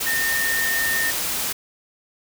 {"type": "tone in noise", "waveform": "sine", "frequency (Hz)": 1825, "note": "A#6", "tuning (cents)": -37, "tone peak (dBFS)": -21, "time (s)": [0.06, 1.11], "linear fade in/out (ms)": 10, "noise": "white", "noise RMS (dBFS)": -25, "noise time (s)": [0, 1.53], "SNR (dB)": 1, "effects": []}